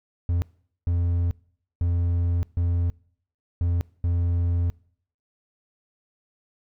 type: tone bursts at uneven times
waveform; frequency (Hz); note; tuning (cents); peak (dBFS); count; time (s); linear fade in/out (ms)
triangle; 86.5; F2; -16; -18; 6; 0.29-0.42 / 0.87-1.31 / 1.81-2.43 / 2.57-2.9 / 3.61-3.81 / 4.04-4.7; 0
effects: noise-tail reverb RT60 0.6 s tail -24 dB re dry